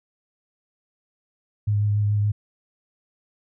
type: tone with vibrato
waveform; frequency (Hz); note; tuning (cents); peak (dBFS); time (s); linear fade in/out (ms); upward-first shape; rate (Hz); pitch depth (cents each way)
sine; 103.83; G#2; 0; -18; 1.67-2.32; 10; sine; 7; 16
effects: none